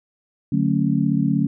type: chord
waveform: sine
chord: D major seventh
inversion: none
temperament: just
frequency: 146.83 / 183.54 / 220.2 / 275.3 Hz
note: D3 / F#3 / A3 / C#4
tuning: 0 / -14 / +2 / -12 cents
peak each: -22 dBFS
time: 0.52-1.47 s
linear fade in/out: 5 ms
effects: none